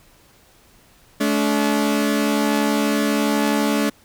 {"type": "tone pair together", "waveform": "sawtooth", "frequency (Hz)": [214.9, 286.9], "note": ["A3", "D4"], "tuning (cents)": [-41, -40], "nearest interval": "perfect fourth", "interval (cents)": 501, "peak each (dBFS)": -16, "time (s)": [1.2, 3.9], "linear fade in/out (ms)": 10, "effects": ["pink hiss -53 dBFS RMS until 4.04 s"]}